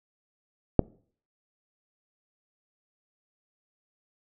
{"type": "click", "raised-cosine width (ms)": 2, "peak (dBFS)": -3, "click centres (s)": 0.793, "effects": ["noise-tail reverb RT60 0.5 s tail -25 dB re dry"]}